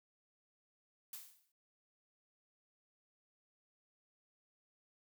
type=noise with exponential decay; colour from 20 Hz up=blue; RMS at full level=-45 dBFS; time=1.13-1.52 s; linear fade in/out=2 ms; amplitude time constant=83 ms; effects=noise-tail reverb RT60 0.2 s tail -26 dB re dry